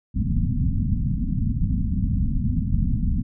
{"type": "low-pass noise", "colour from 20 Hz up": "pink", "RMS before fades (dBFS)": -22, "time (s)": [0.14, 3.23], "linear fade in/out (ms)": 20, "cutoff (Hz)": 260, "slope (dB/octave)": 96, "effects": []}